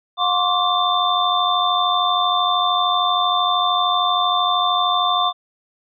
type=tone cluster; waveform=sine; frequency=718 / 1064 / 1157 / 3563 Hz; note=F5 / C6 / D6 / A7; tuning=+48 / +29 / -26 / +21 cents; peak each=-21 dBFS; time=0.17-5.33 s; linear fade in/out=50 ms; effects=none